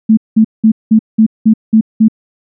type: tone bursts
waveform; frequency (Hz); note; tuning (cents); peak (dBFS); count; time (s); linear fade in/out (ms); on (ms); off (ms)
sine; 220; A3; 0; -3; 8; 0.09-2.084; 10; 83; 190
effects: none